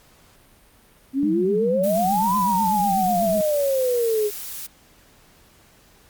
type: exponential two-way sweep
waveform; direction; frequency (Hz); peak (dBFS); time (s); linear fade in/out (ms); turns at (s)
sine; up then down; 260.3 to 1026 to 409.7; -18; 1.13-4.31; 50; 2.35
type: tone with vibrato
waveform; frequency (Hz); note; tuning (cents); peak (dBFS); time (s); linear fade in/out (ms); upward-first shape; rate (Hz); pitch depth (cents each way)
sine; 196; G3; 0; -24; 1.23-3.41; 0; triangle; 8.1; 190
type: noise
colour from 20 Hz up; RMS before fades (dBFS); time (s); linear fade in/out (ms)
blue; -33; 1.83-4.67; 10
effects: pink hiss -54 dBFS RMS until 6.09 s + Opus 48 kbps